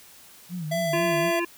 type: tone with vibrato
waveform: sine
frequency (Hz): 165.9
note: E3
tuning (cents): +11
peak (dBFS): -29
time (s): 0.49-1.32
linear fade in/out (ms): 50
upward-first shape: sine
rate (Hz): 4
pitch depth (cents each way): 150
type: tone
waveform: square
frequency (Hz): 668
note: E5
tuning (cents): +23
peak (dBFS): -25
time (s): 0.71-1.4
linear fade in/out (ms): 10
type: harmonic tone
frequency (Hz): 344.1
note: F4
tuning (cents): -26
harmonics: 1 / 3 / 5 / 7 / 8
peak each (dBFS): -26 / -31 / -33 / -34 / -35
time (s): 0.93-1.45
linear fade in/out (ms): 5
effects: white hiss -50 dBFS RMS until 1.57 s